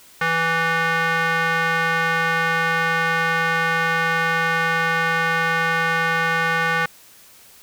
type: tone with band-pass filter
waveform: square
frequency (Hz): 164.81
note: E3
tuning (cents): 0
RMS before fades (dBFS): -20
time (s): 0.21-6.86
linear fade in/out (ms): 5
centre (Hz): 1600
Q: 2.3
effects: white hiss -48 dBFS RMS until 7.62 s